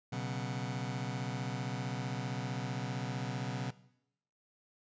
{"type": "chord", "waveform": "sawtooth", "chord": "B suspended second", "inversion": "none", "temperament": "just", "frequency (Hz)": [123.47, 138.9, 185.21], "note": ["B2", "C#3", "F#3"], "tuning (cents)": [0, 4, 2], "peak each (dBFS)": [-34, -36, -37], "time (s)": [0.12, 3.71], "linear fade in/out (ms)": 10, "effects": ["noise-tail reverb RT60 0.8 s tail -19 dB re dry", "resampled to 16000 Hz"]}